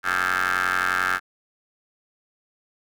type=ring-modulated tone; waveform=20% pulse; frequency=91.3 Hz; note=F#2; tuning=23 cents flat; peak=-13 dBFS; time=0.03-1.2 s; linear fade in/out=50 ms; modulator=1480 Hz; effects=none